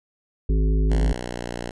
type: harmonic tone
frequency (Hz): 52.6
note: G#1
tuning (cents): +23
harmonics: 1 / 3 / 5 / 7 / 8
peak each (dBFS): -17 / -27 / -31 / -34 / -35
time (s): 0.49-1.13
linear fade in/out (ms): 5
type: tone with pitch glide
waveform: 5% pulse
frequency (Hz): 61.74 to 59.81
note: B1 to A#1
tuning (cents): 0 to +45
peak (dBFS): -18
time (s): 0.9-1.71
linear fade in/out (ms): 5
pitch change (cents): -55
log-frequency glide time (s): 1.02-1.48
effects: resampled to 22050 Hz